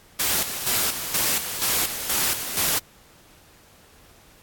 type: noise with tremolo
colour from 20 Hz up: white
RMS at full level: -22 dBFS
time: 0.19-2.79 s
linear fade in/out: 10 ms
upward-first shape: square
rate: 2.1 Hz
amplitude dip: 60%
effects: pink hiss -53 dBFS RMS until 4.42 s + AAC 64 kbps